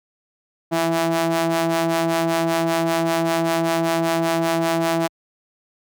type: ring-modulated tone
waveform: sawtooth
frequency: 164.81 Hz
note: E3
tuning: in tune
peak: -11 dBFS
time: 0.71-5.08 s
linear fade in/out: 20 ms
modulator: 497 Hz
effects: high-pass 60 Hz 12 dB/octave